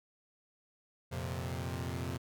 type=chord; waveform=sawtooth; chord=F suspended fourth; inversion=none; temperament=equal; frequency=87.31 / 116.54 / 130.81 Hz; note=F2 / Bb2 / C3; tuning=0 / 0 / 0 cents; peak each=-35 / -38 / -36 dBFS; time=1.11-2.18 s; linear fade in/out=20 ms; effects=none